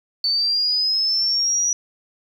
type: linear sweep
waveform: sine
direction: up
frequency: 4492 to 5850 Hz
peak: -17 dBFS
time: 0.24-1.73 s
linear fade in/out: 2 ms
effects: 8-bit